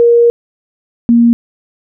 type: tone pair in turn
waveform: sine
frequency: 471.5 / 235 Hz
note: A#4 / A#3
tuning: +20 / +14 cents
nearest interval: octave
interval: 1206 cents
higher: first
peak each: -4 dBFS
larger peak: neither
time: 0-0.3 / 1.09-1.33 s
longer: first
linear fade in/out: 0 ms
effects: none